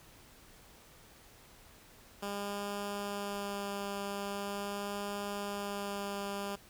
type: tone with vibrato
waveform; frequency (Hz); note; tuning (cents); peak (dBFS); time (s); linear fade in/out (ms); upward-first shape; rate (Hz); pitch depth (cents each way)
10% pulse; 201.5; G3; +48; -28; 2.22-6.56; 10; sine; 0.42; 11
effects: pink hiss -58 dBFS RMS until 6.69 s